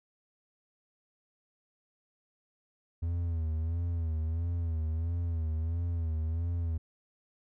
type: tone with vibrato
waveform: triangle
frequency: 82.41 Hz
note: E2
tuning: in tune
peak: -27 dBFS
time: 3.02-6.78 s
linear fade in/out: 10 ms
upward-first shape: sine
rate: 1.5 Hz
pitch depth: 77 cents each way
effects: none

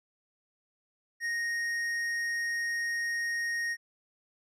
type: tone with tanh clipping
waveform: sine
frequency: 1864.7 Hz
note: A#6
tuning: in tune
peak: -31 dBFS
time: 1.2-3.77 s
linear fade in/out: 50 ms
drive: 10 dB
effects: none

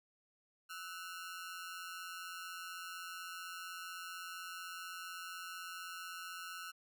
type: ring-modulated tone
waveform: sawtooth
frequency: 1396.9 Hz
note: F6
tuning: in tune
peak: -38 dBFS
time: 0.69-6.72 s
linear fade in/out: 20 ms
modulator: 87.9 Hz
effects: none

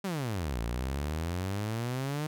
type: exponential two-way sweep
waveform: sawtooth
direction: down then up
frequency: 204.4 to 55.8 to 155.6 Hz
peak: -27 dBFS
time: 0.04-2.27 s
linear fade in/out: 5 ms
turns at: 0.6 s
effects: none

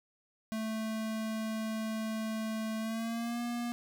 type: tone with pitch glide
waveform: square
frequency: 220 to 238.5 Hz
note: A3 to A#3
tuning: 0 to +40 cents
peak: -34 dBFS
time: 0.52-3.72 s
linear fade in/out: 0 ms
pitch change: +140 cents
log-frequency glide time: 2.79-3.41 s
effects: none

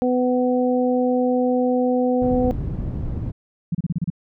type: harmonic tone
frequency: 250.3 Hz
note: B3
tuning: 23 cents sharp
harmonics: 1 / 2 / 3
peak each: -19 / -20 / -27 dBFS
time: 0.02-2.51 s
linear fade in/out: 0 ms
type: low-pass noise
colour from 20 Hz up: white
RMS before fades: -26 dBFS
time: 2.21-3.32 s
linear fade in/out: 20 ms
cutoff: 130 Hz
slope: 12 dB/octave
type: tone bursts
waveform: sine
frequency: 169.4 Hz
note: E3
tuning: 48 cents sharp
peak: -18 dBFS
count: 7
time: 3.72-4.102 s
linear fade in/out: 5 ms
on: 28 ms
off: 31 ms
effects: none

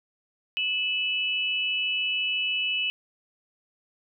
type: tone pair together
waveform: sine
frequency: 2606 / 2960 Hz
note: E7 / F#7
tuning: -20 / 0 cents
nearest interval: major second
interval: 220 cents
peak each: -27 dBFS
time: 0.57-2.9 s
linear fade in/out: 0 ms
effects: none

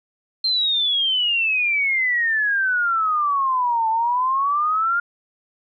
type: exponential two-way sweep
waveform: sine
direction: down then up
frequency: 4186 to 880 to 1419 Hz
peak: -17 dBFS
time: 0.44-5 s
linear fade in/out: 5 ms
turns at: 3.89 s
effects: none

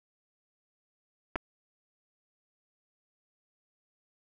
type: clicks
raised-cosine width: 0.5 ms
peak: -17 dBFS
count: 2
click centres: 1.357 / 1.36 s
effects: none

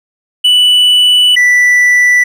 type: tone pair in turn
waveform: triangle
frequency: 2968 / 1971.2 Hz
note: F#7 / B6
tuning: +5 / -4 cents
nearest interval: perfect fifth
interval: 709 cents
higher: first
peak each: -3 dBFS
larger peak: neither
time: 0.44-1.36 / 1.36-2.24 s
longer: first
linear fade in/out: 10 ms
effects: none

